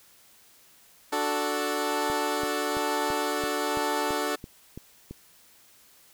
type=chord; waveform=15% pulse; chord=D major; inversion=none; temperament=equal; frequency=293.7 / 370 / 440 Hz; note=D4 / F#4 / A4; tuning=0 / 0 / 0 cents; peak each=-24 / -26 / -23 dBFS; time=1.12-4.36 s; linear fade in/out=10 ms
type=click train; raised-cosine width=3 ms; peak=-25 dBFS; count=10; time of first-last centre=2.1-5.11 s; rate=2.99 Hz
effects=white hiss -57 dBFS RMS until 6.13 s